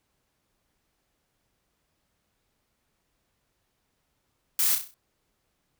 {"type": "noise with echo", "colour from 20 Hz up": "blue", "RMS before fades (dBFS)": -24, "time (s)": [4.59, 4.75], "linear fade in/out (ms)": 2, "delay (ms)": 32, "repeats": 6, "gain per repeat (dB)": -6, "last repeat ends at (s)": 4.942, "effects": ["pink hiss -75 dBFS RMS until 5.79 s"]}